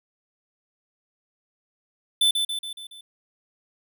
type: tone with echo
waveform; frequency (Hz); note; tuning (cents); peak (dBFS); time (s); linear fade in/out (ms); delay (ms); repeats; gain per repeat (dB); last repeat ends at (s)
square; 3520; A7; 0; -17; 2.21-2.31; 5; 140; 5; -5; 3.01
effects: none